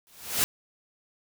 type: noise with exponential growth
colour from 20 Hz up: white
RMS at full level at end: -21 dBFS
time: 0.07-0.44 s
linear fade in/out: 0 ms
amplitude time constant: 80 ms
effects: none